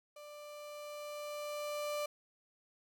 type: tone with level ramp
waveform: 35% pulse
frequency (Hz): 591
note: D5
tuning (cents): +11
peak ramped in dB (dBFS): -48 to -33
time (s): 0.16-2.06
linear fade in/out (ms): 5
effects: none